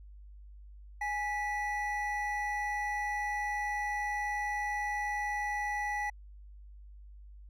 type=tone pair together; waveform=triangle; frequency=830.6 / 1961.9 Hz; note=G#5 / B6; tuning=0 / -12 cents; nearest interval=octave + minor third; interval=1488 cents; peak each=-32 / -33 dBFS; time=1.01-6.1 s; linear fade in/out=5 ms; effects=added 50 Hz sine -48 dBFS peak until 7.49 s